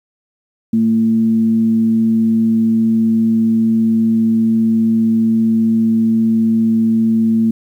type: tone with frequency modulation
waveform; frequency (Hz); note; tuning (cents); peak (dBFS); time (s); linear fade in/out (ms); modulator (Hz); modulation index
sine; 224.7; A3; +37; -10; 0.73-7.51; 5; 115; 0.22
effects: 8-bit

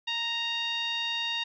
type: tone with low-pass filter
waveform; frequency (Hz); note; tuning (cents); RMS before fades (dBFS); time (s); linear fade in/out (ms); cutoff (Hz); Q
10% pulse; 930; A#5; -4; -31; 0.07-1.44; 10; 3400; 4.7
effects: none

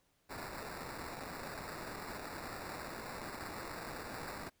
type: noise with sample-and-hold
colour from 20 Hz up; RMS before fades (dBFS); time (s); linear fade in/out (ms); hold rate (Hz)
white; -45; 0.29-4.5; 20; 3150
effects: pink hiss -75 dBFS RMS until 4.6 s

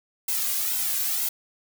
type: noise with flanger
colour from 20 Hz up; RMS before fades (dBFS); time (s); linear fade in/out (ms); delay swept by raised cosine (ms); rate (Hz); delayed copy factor
blue; -26; 0.28-1.29; 5; 1.7 to 2.25; 2.1; -0.8
effects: none

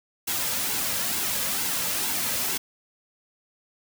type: noise with flanger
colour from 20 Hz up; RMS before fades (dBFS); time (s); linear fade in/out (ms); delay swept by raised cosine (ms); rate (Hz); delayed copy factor
white; -27; 0.27-2.58; 10; 1.6 to 2.8; 2.2; -0.5
effects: none

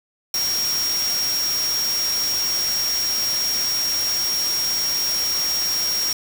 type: tone in noise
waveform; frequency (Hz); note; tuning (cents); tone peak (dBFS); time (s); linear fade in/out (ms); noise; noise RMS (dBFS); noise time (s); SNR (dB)
sine; 5588; F8; 0; -20; 0.34-6.13; 2; white; -28; 0.34-6.13; +5
effects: none

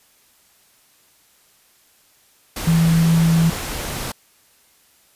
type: tone in noise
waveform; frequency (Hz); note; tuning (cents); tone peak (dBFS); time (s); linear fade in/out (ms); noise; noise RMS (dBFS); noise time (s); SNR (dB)
sine; 164.81; E3; 0; -12; 2.67-3.5; 5; pink; -27; 2.56-4.12; +12
effects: white hiss -56 dBFS RMS until 5.15 s + resampled to 32000 Hz

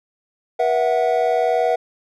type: chord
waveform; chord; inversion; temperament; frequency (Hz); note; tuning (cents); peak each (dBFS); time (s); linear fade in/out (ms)
triangle; B suspended fourth; none; equal with one note detuned; 482.3 / 659.3 / 740; B4 / E5 / F#5; -41 / 0 / 0; -18; 0.59-1.76; 10
effects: none

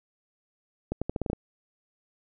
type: accelerating click train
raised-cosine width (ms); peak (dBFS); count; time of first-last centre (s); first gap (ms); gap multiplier
2; -15; 8; 0.92-1.331; 96; 0.83
effects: none

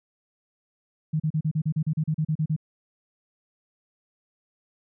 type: tone bursts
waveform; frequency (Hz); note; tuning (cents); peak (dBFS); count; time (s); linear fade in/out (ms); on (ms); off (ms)
sine; 155.56; D#3; 0; -21; 14; 1.13-2.564; 10; 69; 36
effects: none

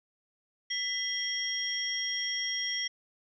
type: tone cluster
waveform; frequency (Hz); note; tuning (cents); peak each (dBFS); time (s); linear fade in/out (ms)
sine; 1994 / 3246 / 5590; B6 / G#7 / F8; +16 / -40 / +1; -35 / -34 / -34; 0.7-2.88; 10
effects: none

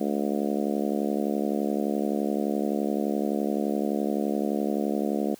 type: harmonic tone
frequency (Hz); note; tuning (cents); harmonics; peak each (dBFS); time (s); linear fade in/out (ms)
71.7; D2; -41; 3 / 4 / 5 / 6 / 7 / 8 / 9 / 10; -28 / -30 / -32 / -34 / -35 / -36 / -37 / -38; 0-5.35; 10
effects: white hiss -53 dBFS RMS until 5.39 s

